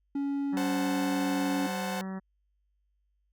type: tone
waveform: triangle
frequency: 280.2 Hz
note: C#4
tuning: 19 cents sharp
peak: -26 dBFS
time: 0.15-1.67 s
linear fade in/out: 5 ms
type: harmonic tone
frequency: 190.3 Hz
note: F#3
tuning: 49 cents sharp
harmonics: 1 / 2 / 3 / 4 / 5 / 6 / 7 / 8 / 9 / 10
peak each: -34 / -46 / -49 / -49 / -50 / -53 / -52 / -58 / -53 / -56 dBFS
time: 0.52-2.2 s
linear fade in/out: 20 ms
type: chord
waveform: sawtooth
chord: F# diminished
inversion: second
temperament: equal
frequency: 523.3 / 740 / 880 Hz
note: C5 / F#5 / A5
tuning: 0 / 0 / 0 cents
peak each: -33 / -33 / -36 dBFS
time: 0.57-2.01 s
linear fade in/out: 0 ms
effects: added 50 Hz sine -70 dBFS peak until 3.32 s